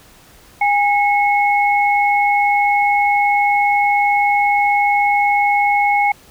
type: tone pair together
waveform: sine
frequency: 816.5 / 2185 Hz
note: G#5 / C#7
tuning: -30 / -26 cents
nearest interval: octave + perfect fourth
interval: 1704 cents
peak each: -13 / -17 dBFS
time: 0.61-6.12 s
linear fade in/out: 5 ms
effects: pink hiss -46 dBFS RMS until 6.3 s